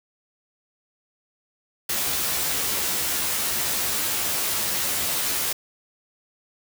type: noise with comb filter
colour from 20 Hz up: white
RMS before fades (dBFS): -25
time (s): 1.89-5.53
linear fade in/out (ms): 5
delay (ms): 14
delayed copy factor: +1
effects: none